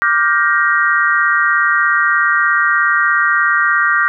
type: chord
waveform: sine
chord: G minor seventh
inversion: second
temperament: just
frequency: 1176 / 1411.2 / 1568 / 1881.6 Hz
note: D6 / F6 / G6 / Bb6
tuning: +2 / +18 / 0 / +16 cents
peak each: -16 dBFS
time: 0.02-4.08 s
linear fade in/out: 0 ms
effects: none